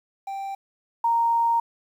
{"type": "tone pair in turn", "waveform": ["triangle", "sine"], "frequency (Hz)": [784, 928.8], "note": ["G5", "A#5"], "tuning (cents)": [0, -7], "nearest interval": "minor third", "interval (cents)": 293, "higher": "second", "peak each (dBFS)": [-27, -18], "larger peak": "second", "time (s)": [[0.27, 0.55], [1.04, 1.6]], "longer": "second", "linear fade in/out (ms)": 5, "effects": ["9-bit"]}